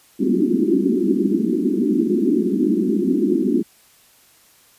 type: band-pass noise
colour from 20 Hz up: white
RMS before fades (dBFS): -18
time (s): 0.19-3.63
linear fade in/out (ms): 20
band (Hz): 190 to 380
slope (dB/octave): 96
effects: white hiss -53 dBFS RMS until 4.78 s + resampled to 32000 Hz